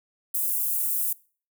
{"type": "high-pass noise", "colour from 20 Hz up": "white", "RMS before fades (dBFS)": -26, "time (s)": [0.34, 1.13], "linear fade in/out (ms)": 5, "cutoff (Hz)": 10000, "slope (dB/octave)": 24, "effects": ["noise-tail reverb RT60 0.4 s tail -22 dB re dry"]}